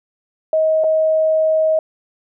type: tone with dropouts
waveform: sine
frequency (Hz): 632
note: D#5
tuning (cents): +27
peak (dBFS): -12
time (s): 0.53-1.79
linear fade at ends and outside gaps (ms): 2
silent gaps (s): 0.838-0.842
effects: none